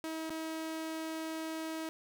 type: tone with dropouts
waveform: sawtooth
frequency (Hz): 320.1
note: D#4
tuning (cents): +49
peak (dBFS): -33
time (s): 0.04-1.89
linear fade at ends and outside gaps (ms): 0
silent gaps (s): 0.295-0.304
effects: none